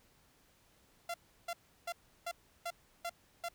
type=tone bursts; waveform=sawtooth; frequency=686 Hz; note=F5; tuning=31 cents flat; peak=-33 dBFS; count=7; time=1.09-3.487 s; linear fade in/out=5 ms; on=51 ms; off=340 ms; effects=pink hiss -68 dBFS RMS until 3.54 s

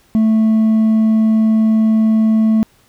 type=tone with hard clipping; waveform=sine; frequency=220 Hz; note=A3; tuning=in tune; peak=-10 dBFS; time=0.15-2.63 s; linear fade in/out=0 ms; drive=2 dB; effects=pink hiss -53 dBFS RMS until 2.88 s

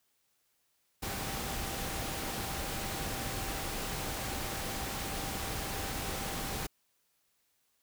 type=tone in noise; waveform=sine; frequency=784 Hz; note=G5; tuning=in tune; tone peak=-46 dBFS; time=1.02-6.67 s; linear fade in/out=10 ms; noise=pink; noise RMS=-37 dBFS; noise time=1.02-6.67 s; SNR=-12 dB; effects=white hiss -75 dBFS RMS until 7.82 s

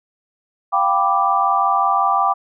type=chord; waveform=sine; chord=G dominant seventh; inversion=third; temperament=equal; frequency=698.5 / 784 / 987.8 / 1174.7 Hz; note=F5 / G5 / B5 / D6; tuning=0 / 0 / 0 / 0 cents; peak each=-23 / -18 / -22 / -17 dBFS; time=0.72-2.34 s; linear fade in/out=20 ms; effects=none

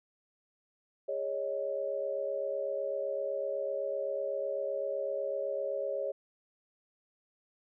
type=chord; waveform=sine; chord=Ab suspended fourth; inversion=none; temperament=equal with one note detuned; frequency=407.7 / 554.4 / 622.3 Hz; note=Ab4 / Db5 / Eb5; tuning=-32 / 0 / 0 cents; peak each=-39 / -33 / -38 dBFS; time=1.08-6.12 s; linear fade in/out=10 ms; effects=none

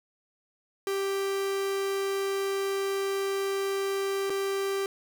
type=tone with dropouts; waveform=45% pulse; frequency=392 Hz; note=G4; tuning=in tune; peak=-27 dBFS; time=0.87-4.86 s; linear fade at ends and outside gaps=1 ms; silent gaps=4.297-4.302 s; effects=none

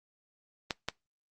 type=clicks; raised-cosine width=0.2 ms; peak=-13 dBFS; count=2; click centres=0.708 / 0.886 s; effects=noise-tail reverb RT60 0.2 s tail -24 dB re dry + Opus 24 kbps

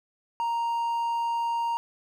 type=tone; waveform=triangle; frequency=932.3 Hz; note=A#5; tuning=in tune; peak=-23 dBFS; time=0.4-1.77 s; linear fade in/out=0 ms; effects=none

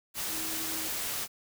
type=tone in noise; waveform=sine; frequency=320 Hz; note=D#4; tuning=49 cents sharp; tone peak=-42 dBFS; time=0.29-0.9 s; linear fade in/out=50 ms; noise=white; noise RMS=-34 dBFS; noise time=0.14-1.28 s; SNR=-11 dB; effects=none

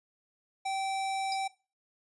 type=tone; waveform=square; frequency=775 Hz; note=G5; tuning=20 cents flat; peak=-31 dBFS; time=0.65-1.48 s; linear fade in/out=10 ms
type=tone with exponential decay; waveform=sine; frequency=5010 Hz; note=D#8; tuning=11 cents sharp; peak=-30 dBFS; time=1.32-1.41 s; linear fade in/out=1 ms; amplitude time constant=18 ms
effects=noise-tail reverb RT60 0.3 s tail -18 dB re dry + resampled to 24000 Hz

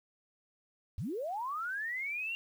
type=linear sweep; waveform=sine; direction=up; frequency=69.3 to 2797 Hz; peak=-34 dBFS; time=0.98-2.35 s; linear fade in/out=0 ms; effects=10-bit

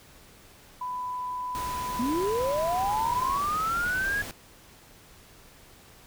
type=tone; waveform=sine; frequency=997 Hz; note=B5; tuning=16 cents sharp; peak=-30 dBFS; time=0.81-3.38 s; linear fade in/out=5 ms
type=noise; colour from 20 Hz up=pink; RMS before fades=-38 dBFS; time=1.55-4.31 s; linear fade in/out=0 ms
type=linear sweep; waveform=sine; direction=up; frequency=224.9 to 1675 Hz; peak=-25 dBFS; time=1.99-4.22 s; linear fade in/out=5 ms
effects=pink hiss -53 dBFS RMS until 6.06 s

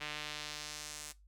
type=tone with band-pass filter sweep; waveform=sawtooth; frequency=150.3 Hz; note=D3; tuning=40 cents sharp; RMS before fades=-44 dBFS; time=0-1.13 s; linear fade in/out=20 ms; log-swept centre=2700 to 8300 Hz; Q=1.3; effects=noise-tail reverb RT60 0.2 s tail -18 dB re dry + added 50 Hz sine -59 dBFS peak until 1.27 s

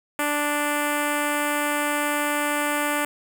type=tone with notch filter; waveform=5% pulse; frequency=293.7 Hz; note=D4; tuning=in tune; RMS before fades=-24 dBFS; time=0.19-3.05 s; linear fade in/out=2 ms; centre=4000 Hz; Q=0.77; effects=none

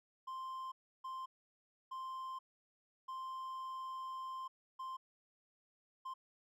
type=tone bursts at uneven times; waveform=triangle; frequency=1046.5 Hz; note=C6; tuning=in tune; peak=-40 dBFS; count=6; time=0.27-0.72 / 1.04-1.26 / 1.91-2.39 / 3.08-4.48 / 4.79-4.97 / 6.05-6.14 s; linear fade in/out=10 ms; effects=none

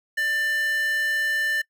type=tone with high-pass filter; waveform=square; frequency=594 Hz; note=D5; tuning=20 cents sharp; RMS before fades=-24 dBFS; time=0.17-1.62 s; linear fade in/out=10 ms; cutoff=1900 Hz; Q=7.2; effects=noise-tail reverb RT60 0.1 s tail -24 dB re dry

